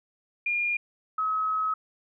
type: tone pair in turn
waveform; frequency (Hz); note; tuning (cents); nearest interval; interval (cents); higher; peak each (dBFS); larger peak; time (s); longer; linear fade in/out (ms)
sine; 2416 / 1279.8; D7 / D#6; +48 / +48; major seventh; 1100; first; -24; neither; 0.46-0.77 / 1.18-1.74; second; 5
effects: none